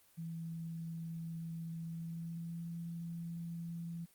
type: tone with pitch glide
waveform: sine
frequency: 164.81 to 168.37 Hz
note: E3 to E3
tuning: 0 to +37 cents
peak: -40 dBFS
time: 0.17-4.06 s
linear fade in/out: 20 ms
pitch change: +37 cents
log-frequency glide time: 1.84-2.68 s
effects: white hiss -67 dBFS RMS until 4.14 s + Opus 24 kbps